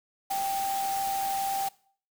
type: tone in noise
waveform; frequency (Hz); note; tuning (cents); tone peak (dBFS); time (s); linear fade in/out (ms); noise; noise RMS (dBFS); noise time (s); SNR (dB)
sine; 784; G5; 0; -27; 0.3-1.69; 10; white; -37; 0.3-1.69; +7
effects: noise-tail reverb RT60 0.5 s tail -21 dB re dry